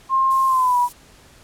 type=tone with pitch glide; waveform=sine; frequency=1063 to 974.8 Hz; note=C6 to B5; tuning=+27 to -23 cents; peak=-14 dBFS; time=0.09-0.89 s; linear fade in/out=50 ms; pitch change=-150 cents; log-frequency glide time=0.47-0.78 s
type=noise; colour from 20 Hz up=violet; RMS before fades=-34 dBFS; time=0.3-0.93 s; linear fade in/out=10 ms
effects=pink hiss -49 dBFS RMS until 1.43 s + low-pass 11000 Hz 12 dB/octave